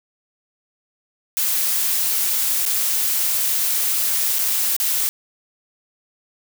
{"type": "noise with dropouts", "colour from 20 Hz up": "blue", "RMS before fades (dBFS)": -20, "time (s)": [1.37, 5.09], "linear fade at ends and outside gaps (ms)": 0, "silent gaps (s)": [[2.653, 2.662], [4.385, 4.39], [4.765, 4.8]], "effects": []}